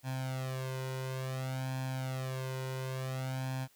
sawtooth tone with flanger, 130.81 Hz, C3, in tune, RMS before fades -37 dBFS, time 0.03-3.68 s, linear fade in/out 50 ms, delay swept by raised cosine 1.2 to 2.05 ms, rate 0.57 Hz, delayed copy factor +0.9, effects white hiss -66 dBFS RMS until 3.75 s

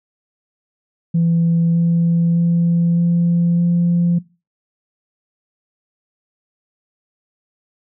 sine tone with pitch steps, 167.6 / 168.86 / 170.14 / 171.42 / 172.71 Hz, E3 / E3 / F3 / F3 / F3, +29 / +42 / -45 / -32 / -19 cents, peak -11 dBFS, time 1.14-4.19 s, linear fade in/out 10 ms, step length 610 ms, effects noise-tail reverb RT60 0.3 s tail -21 dB re dry + tanh soft clip ceiling -9 dBFS

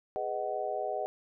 sine chord, G# minor seventh, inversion none, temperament just, 415.3 / 498.4 / 623 / 747.5 Hz, G#4 / B4 / D#5 / F#5, 0 / +16 / +2 / +17 cents, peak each -38 / -39 / -35 / -35 dBFS, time 0.16-1.06 s, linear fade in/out 0 ms, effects none

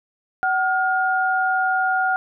sine tone pair together, 754 / 1421.9 Hz, F#5 / F6, +32 / +31 cents, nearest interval major seventh, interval 1099 cents, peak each -20 dBFS, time 0.43-2.16 s, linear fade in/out 0 ms, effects none

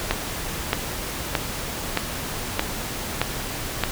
click train, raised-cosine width 0.3 ms, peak -3 dBFS, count 7, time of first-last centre 0.11-3.837 s, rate 1.61 Hz, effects pink hiss -30 dBFS RMS until 3.91 s

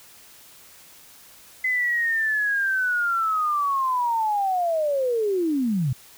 sine linear sweep, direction down, 2041 to 117.5 Hz, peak -20 dBFS, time 1.64-5.93 s, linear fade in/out 5 ms, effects white hiss -49 dBFS RMS until 6.17 s

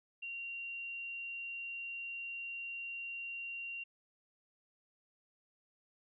sine tone, 2760 Hz, F7, 21 cents flat, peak -40 dBFS, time 0.22-3.84 s, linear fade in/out 10 ms, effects none

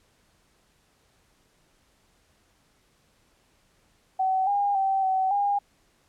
sine tone with pitch steps, 758 / 809 / 774 / 759 / 810 Hz, F#5 / G#5 / G5 / F#5 / G#5, +42 / -46 / -22 / +44 / -43 cents, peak -21 dBFS, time 4.19-5.59 s, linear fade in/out 10 ms, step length 280 ms, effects pink hiss -65 dBFS RMS until 6.08 s + low-pass 11000 Hz 12 dB/octave

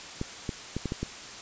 clicks, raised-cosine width 3 ms, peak -17 dBFS, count 6, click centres 0.214 / 0.492 / 0.766 / 0.857 / 0.921 / 1.03 s, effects white hiss -42 dBFS RMS until 1.41 s + resampled to 16000 Hz

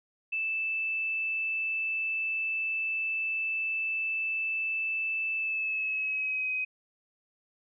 sine tone with pitch glide, 2637 to 2521 Hz, E7 to D#7, 0 to +22 cents, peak -28 dBFS, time 0.32-6.65 s, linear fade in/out 10 ms, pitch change -78 cents, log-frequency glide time 5.36-6.51 s, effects none

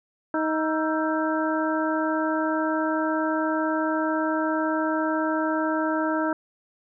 harmonic tone with a mistuned harmonic, 314.1 Hz, D#4, 16 cents sharp, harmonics 1 / 2 / 3 / 4 / 5, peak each -25 / -28 / -30 / -31 / -32 dBFS, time 0.34-6.33 s, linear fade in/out 2 ms, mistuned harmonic 4, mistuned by +100 cents, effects none

